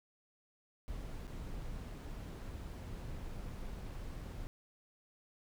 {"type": "noise with dropouts", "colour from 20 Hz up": "brown", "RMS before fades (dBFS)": -44, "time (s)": [0.88, 4.47], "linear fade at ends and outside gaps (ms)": 0, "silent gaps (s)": [1.27, 1.278], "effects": []}